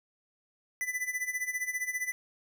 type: tone with tremolo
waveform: square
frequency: 1997 Hz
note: B6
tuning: 19 cents sharp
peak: -29 dBFS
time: 0.81-2.12 s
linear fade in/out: 0 ms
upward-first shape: sine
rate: 15 Hz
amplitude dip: 80%
effects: none